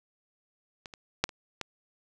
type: clicks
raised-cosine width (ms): 0.2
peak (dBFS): -24 / -27 / -6 / -27 / -16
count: 5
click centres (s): 0.858 / 0.938 / 1.24 / 1.292 / 1.613
effects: none